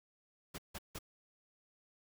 pink noise bursts, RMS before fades -44 dBFS, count 3, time 0.54-0.989 s, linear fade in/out 10 ms, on 43 ms, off 160 ms, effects none

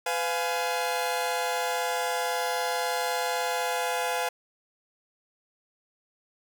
sawtooth chord, F diminished, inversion second, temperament just, 502.9 / 698.5 / 838.1 Hz, Cb5 / F5 / Ab5, +31 / 0 / +16 cents, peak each -27 dBFS, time 0.06-4.29 s, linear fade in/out 5 ms, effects none

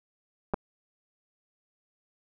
clicks, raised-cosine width 1 ms, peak -14 dBFS, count 2, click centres 0.537 / 0.542 s, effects none

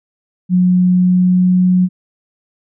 sine tone with pitch glide, 181.2 to 182.35 Hz, F#3 to F#3, -36 to -25 cents, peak -8 dBFS, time 0.49-1.89 s, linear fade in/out 50 ms, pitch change +11 cents, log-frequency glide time 0.93-1.57 s, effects none

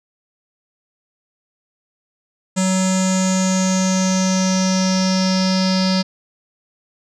square tone with low-pass filter sweep, 187.6 Hz, F#3, 24 cents sharp, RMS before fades -17 dBFS, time 2.56-6.03 s, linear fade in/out 20 ms, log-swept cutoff 7600 to 4900 Hz, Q 7.6, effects none

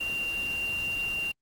sine tone in noise, 2773 Hz, F7, 13 cents flat, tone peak -28 dBFS, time 0-1.32 s, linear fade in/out 10 ms, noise pink, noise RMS -42 dBFS, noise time 0-1.32 s, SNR +11 dB, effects Opus 24 kbps

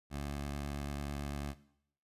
15% pulse tone with vibrato, 71.3 Hz, C#2, 49 cents sharp, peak -31 dBFS, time 0.1-1.55 s, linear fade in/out 50 ms, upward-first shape sine, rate 9.1 Hz, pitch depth 16 cents each way, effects noise-tail reverb RT60 0.7 s tail -17 dB re dry + resampled to 32000 Hz

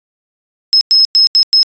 sine tone bursts at uneven times, 5170 Hz, E8, 34 cents flat, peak -5 dBFS, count 5, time 0.73-0.81 / 0.91-1.05 / 1.15-1.27 / 1.35-1.43 / 1.53-1.63 s, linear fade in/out 0 ms, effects resampled to 16000 Hz

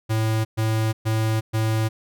square tone bursts, 110.5 Hz, A2, 8 cents sharp, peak -20 dBFS, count 4, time 0.09-1.89 s, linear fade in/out 20 ms, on 360 ms, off 120 ms, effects none

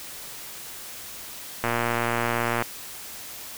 click train, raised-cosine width 0.5 ms, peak -9 dBFS, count 117, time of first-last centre 1.64-2.623 s, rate 118 Hz, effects white hiss -39 dBFS RMS until 3.57 s

